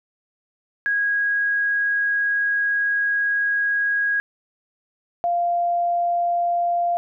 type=tone pair in turn; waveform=sine; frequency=1647 / 694.9 Hz; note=G#6 / F5; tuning=-15 / -9 cents; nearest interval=octave + minor third; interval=1494 cents; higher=first; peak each=-18 dBFS; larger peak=neither; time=0.86-4.2 / 5.24-6.97 s; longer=first; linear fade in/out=0 ms; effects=none